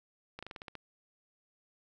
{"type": "slowing click train", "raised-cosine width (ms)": 0.3, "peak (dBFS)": -27, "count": 8, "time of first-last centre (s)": [0.39, 0.753], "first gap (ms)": 36, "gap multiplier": 1.12, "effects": []}